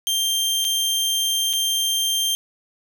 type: tone with dropouts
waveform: sawtooth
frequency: 3169 Hz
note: G7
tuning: 18 cents sharp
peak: -16 dBFS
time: 0.07-2.35 s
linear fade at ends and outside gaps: 0 ms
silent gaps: 0.644-0.649 / 1.53-1.535 s
effects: none